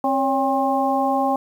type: harmonic tone with a mistuned harmonic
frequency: 267 Hz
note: C4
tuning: 35 cents sharp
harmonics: 1 / 2 / 3 / 4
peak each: -23 / -24 / -20 / -26 dBFS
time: 0.04-1.36 s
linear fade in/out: 2 ms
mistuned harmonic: 2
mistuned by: +83 cents
effects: 8-bit